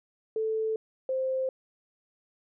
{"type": "tone pair in turn", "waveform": "sine", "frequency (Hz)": [440, 523.3], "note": ["A4", "C5"], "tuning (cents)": [0, 0], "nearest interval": "minor third", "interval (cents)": 300, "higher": "second", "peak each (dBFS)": -26, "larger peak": "neither", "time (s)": [[0.36, 0.76], [1.09, 1.49]], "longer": "neither", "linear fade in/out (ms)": 2, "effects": []}